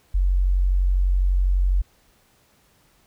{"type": "tone", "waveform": "sine", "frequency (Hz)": 46, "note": "F#1", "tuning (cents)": -9, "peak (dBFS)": -16, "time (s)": [0.14, 1.82], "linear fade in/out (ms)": 10, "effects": ["pink hiss -60 dBFS RMS until 3.06 s"]}